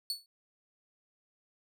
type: tone with exponential decay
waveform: 40% pulse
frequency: 4435 Hz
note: C#8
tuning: in tune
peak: -28 dBFS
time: 0.1-0.26 s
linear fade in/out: 1 ms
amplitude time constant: 34 ms
effects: none